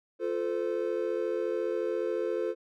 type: chord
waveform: triangle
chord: F major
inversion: none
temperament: equal with one note detuned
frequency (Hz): 349.2 / 440 / 514.3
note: F4 / A4 / C5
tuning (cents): 0 / 0 / -30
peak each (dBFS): -31 / -30 / -31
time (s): 0.19-2.55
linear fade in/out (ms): 50
effects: none